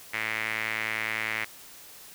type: tone with band-pass filter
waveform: sawtooth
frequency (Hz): 110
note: A2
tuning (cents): 0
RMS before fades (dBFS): -31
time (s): 0.13-1.45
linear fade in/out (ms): 10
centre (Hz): 2100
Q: 4.7
effects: white hiss -48 dBFS RMS until 2.14 s